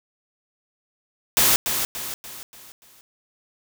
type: noise with echo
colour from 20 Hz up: white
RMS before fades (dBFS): -17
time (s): 1.37-1.56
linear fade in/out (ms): 0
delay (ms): 290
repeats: 5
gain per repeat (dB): -7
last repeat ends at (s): 3.01
effects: none